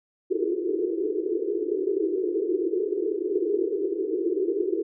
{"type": "band-pass noise", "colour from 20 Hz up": "pink", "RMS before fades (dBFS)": -26, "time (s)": [0.3, 4.83], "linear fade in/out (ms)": 20, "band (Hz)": [330, 440], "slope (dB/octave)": 96, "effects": []}